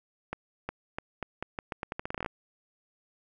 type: accelerating click train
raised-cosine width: 0.5 ms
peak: -18 dBFS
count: 18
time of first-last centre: 0.33-2.261 s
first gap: 360 ms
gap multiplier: 0.82
effects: none